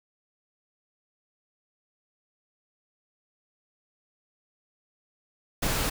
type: noise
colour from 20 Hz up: pink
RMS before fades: -27 dBFS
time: 5.62-5.9 s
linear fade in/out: 10 ms
effects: none